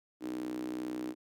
sawtooth tone with high-pass filter, 62.3 Hz, B1, 16 cents sharp, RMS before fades -38 dBFS, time 0.2-1.15 s, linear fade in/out 50 ms, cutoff 300 Hz, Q 8.9, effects none

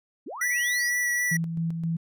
sine linear sweep, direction up, 194.9 to 5240 Hz, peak -34 dBFS, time 0.26-0.9 s, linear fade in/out 10 ms
square tone with vibrato, 1949 Hz, B6, 23 cents flat, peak -24 dBFS, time 0.41-1.37 s, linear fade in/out 5 ms, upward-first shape sine, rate 3.9 Hz, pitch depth 12 cents each way
sine tone with tremolo, 165.5 Hz, E3, 7 cents sharp, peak -24 dBFS, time 1.31-1.97 s, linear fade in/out 10 ms, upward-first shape square, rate 3.8 Hz, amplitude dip 40%
effects none

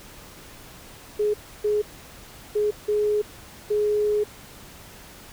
sine tone bursts at uneven times, 419.3 Hz, G#4, 17 cents sharp, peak -19 dBFS, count 5, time 1.19-1.34 / 1.64-1.82 / 2.55-2.71 / 2.88-3.22 / 3.7-4.24 s, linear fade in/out 10 ms, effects pink hiss -45 dBFS RMS until 5.32 s

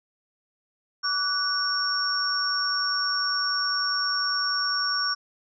sine tone cluster, 1154 / 1481 / 5510 Hz, D6 / F#6 / F8, -31 / +1 / -24 cents, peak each -30 / -29 / -25 dBFS, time 1.03-5.15 s, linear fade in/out 20 ms, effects none

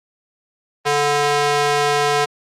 square tone with high-pass filter, 145.7 Hz, D3, 13 cents flat, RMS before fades -17 dBFS, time 0.85-2.26 s, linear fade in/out 20 ms, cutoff 540 Hz, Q 1, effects low-pass 8000 Hz 12 dB/octave + Opus 24 kbps

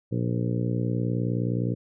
harmonic tone with a mistuned harmonic, 59.6 Hz, A#1, 39 cents sharp, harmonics 2 / 3 / 4 / 5 / 6 / 7 / 8 / 9, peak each -26 / -30 / -34 / -33 / -39 / -37 / -38 / -42 dBFS, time 0.11-1.75 s, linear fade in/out 20 ms, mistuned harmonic 9, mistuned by -32 cents, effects none

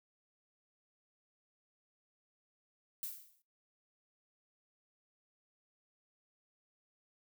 violet noise with exponential decay, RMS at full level -38 dBFS, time 3.03-3.42 s, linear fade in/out 0 ms, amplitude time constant 83 ms, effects noise-tail reverb RT60 0.3 s tail -20 dB re dry

